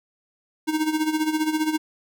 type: tone with tremolo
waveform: square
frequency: 311.1 Hz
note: D#4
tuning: in tune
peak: -19 dBFS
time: 0.67-1.78 s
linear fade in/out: 20 ms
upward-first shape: sine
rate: 15 Hz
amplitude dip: 70%
effects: none